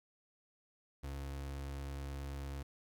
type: tone with vibrato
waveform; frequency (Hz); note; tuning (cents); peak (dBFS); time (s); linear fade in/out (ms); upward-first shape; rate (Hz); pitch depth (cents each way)
35% pulse; 69.2; C#2; -2; -39; 1.03-2.63; 10; sine; 17; 8
effects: 12-bit